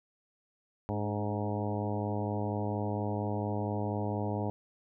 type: harmonic tone with a mistuned harmonic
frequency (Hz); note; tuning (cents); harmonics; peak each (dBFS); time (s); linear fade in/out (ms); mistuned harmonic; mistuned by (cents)
104.3; G#2; +8; 1 / 2 / 3 / 4 / 5 / 6 / 7 / 8 / 9; -34 / -37 / -39 / -40 / -41 / -42 / -42 / -43 / -44; 0.89-4.5; 0; 3; -44
effects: none